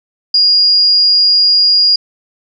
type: tone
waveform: sine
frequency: 4853 Hz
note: D#8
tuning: 44 cents flat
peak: -6 dBFS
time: 0.34-1.96 s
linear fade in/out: 5 ms
effects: none